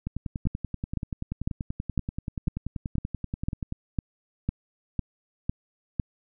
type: two click trains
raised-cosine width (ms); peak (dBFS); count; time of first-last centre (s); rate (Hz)
5; -18 / -13; 39 / 12; 0.07-3.724 / 0.47-5.998; 10.4 / 1.99
effects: none